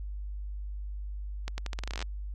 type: accelerating click train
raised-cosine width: 0.2 ms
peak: -18 dBFS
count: 15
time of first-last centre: 1.48-2.025 s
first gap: 100 ms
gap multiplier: 0.83
effects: added 50 Hz sine -34 dBFS peak until 2.34 s + MP3 64 kbps